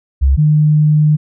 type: tone pair in turn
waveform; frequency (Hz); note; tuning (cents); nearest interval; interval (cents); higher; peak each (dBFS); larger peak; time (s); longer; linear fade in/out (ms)
sine; 67.8 / 151.68; C#2 / D#3; -38 / -44; octave + major second; 1394; second; -7; neither; 0.21-0.37 / 0.37-1.17; second; 20
effects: none